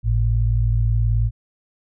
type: tone pair together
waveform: sine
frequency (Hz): 52.58 / 111.5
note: G#1 / A2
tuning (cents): +22 / +23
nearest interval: octave + minor second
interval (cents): 1301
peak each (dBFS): -18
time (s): 0.03-1.31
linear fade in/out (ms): 50
effects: none